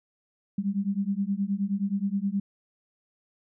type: beating tone pair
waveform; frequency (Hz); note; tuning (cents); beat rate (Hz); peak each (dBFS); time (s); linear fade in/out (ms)
sine; 194 / 203.5; G3 / G#3; -18 / -35; 9.5; -28; 0.58-2.4; 5
effects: none